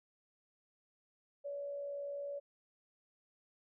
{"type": "tone with frequency modulation", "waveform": "sine", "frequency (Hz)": 569, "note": "C#5", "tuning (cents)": 45, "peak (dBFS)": -39, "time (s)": [1.44, 2.4], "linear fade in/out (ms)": 20, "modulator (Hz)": 61.5, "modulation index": 0.25, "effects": []}